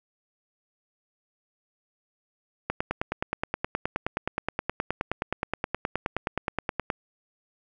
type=click train; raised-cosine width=0.5 ms; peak=-11 dBFS; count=41; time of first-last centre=2.7-6.902 s; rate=9.52 Hz; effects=none